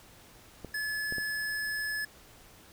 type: clicks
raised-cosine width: 2 ms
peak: -26 dBFS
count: 3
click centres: 0.647 / 1.124 / 1.183 s
type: tone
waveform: square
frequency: 1716 Hz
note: A6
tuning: 44 cents flat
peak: -32 dBFS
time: 0.74-2.05 s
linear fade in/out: 5 ms
effects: pink hiss -55 dBFS RMS until 2.72 s